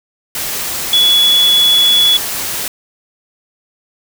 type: tone in noise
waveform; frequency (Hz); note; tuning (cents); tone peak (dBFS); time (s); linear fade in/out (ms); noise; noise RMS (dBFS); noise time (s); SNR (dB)
sine; 3400; G#7; +40; -7; 0.93-2.17; 2; white; -20; 0.35-2.68; +10
effects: none